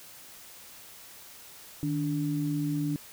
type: tone pair together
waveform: sine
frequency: 153.9 / 290.5 Hz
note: D#3 / D4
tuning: -19 / -19 cents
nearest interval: major seventh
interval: 1100 cents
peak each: -30 / -29 dBFS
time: 1.83-2.96 s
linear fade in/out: 0 ms
effects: white hiss -49 dBFS RMS until 3.12 s